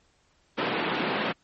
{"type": "band-pass noise", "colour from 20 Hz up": "pink", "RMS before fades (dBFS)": -28, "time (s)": [0.57, 1.33], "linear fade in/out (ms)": 20, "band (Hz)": [190, 3300], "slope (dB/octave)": 24, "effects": ["pink hiss -66 dBFS RMS until 1.43 s", "MP3 32 kbps"]}